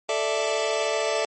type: chord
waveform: sawtooth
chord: A suspended fourth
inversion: none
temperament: just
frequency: 440 / 586.7 / 660 Hz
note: A4 / D5 / E5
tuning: 0 / -2 / +2 cents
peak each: -23 dBFS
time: 0.09-1.25 s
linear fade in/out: 2 ms
effects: MP3 32 kbps